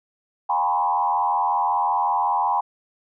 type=tone with frequency modulation; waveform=sine; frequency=902 Hz; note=A5; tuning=43 cents sharp; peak=-18 dBFS; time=0.49-2.61 s; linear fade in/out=10 ms; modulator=85.4 Hz; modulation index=1.7; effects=none